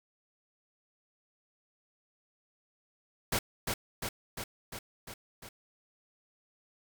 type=noise with echo; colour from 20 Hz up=pink; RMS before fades=-30 dBFS; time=3.32-3.39 s; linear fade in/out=5 ms; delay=350 ms; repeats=6; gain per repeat=-3 dB; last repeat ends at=5.49 s; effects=none